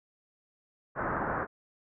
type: low-pass noise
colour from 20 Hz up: white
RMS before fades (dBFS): -32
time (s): 0.95-1.47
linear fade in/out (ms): 50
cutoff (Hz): 1600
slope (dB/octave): 48
effects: none